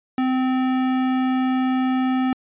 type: tone with hard clipping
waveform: sine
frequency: 258.2 Hz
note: C4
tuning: 23 cents flat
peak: -20 dBFS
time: 0.18-2.33 s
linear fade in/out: 2 ms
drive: 17 dB
effects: resampled to 8000 Hz